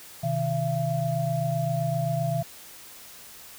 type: tone cluster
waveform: sine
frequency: 128.8 / 156.5 / 676 Hz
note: C3 / D#3 / E5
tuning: -27 / +10 / +43 cents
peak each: -28 dBFS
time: 0.23-2.43 s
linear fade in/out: 10 ms
effects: white hiss -46 dBFS RMS until 3.58 s